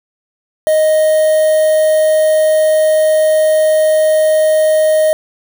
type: tone with quantisation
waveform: triangle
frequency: 622.3 Hz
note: D#5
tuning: in tune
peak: -6 dBFS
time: 0.67-5.13 s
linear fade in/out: 0 ms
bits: 4
effects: none